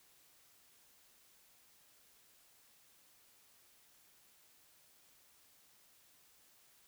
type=silence; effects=white hiss -67 dBFS RMS until 6.87 s